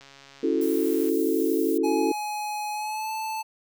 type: click train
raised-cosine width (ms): 0.2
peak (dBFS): -31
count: 150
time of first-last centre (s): 0.01-1.09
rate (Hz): 138
type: chord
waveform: sine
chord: F# minor seventh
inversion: second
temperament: equal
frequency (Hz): 277.2 / 329.6 / 370 / 440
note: C#4 / E4 / F#4 / A4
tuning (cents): 0 / 0 / 0 / 0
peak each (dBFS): -27 / -25 / -28 / -26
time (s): 0.43-2.12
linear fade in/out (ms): 5
type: noise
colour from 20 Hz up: violet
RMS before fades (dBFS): -38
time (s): 0.61-1.78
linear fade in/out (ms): 5
type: tone with pitch glide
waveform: square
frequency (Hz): 841 to 876.7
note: G#5 to A5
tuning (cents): +22 to -7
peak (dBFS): -29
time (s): 1.83-3.43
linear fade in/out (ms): 20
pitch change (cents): +71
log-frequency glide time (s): 2.73-3.12
effects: none